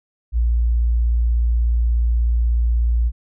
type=tone; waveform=sine; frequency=58.27 Hz; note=A#1; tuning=in tune; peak=-14 dBFS; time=0.32-3.12 s; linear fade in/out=50 ms; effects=none